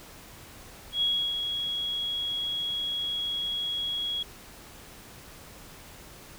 sine tone with ADSR envelope, 3322 Hz, G#7, in tune, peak -22 dBFS, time 0.92-4.23 s, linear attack 96 ms, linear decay 320 ms, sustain -6 dB, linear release 5 ms, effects pink hiss -48 dBFS RMS until 6.38 s

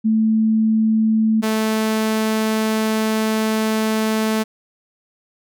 sine / sawtooth tone pair in turn, 220 / 218.8 Hz, A3 / A3, 0 / -9 cents, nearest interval unison, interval 9 cents, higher first, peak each -13 dBFS, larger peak neither, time 0.04-1.42 / 1.42-4.44 s, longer second, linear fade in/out 20 ms, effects none

